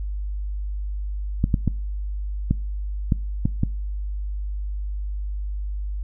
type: clicks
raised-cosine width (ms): 5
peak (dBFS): -6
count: 7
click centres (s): 1.441 / 1.542 / 1.677 / 2.51 / 3.122 / 3.455 / 3.634
effects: noise-tail reverb RT60 0.4 s tail -24 dB re dry + added 50 Hz sine -25 dBFS peak until 6.03 s